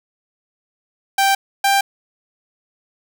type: tone pair in turn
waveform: sawtooth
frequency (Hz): 784 / 790.8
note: G5 / G5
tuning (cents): 0 / +15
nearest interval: unison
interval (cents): 15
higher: second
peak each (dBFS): -9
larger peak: neither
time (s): 1.18-1.35 / 1.64-1.81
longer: neither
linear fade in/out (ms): 5
effects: none